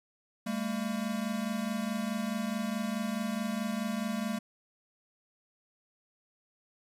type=tone pair together; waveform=square; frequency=201.6 / 226.3 Hz; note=G3 / A3; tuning=+49 / +49 cents; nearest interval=major second; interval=200 cents; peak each=-35 / -34 dBFS; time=0.46-4.39 s; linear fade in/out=10 ms; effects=resampled to 32000 Hz + 10-bit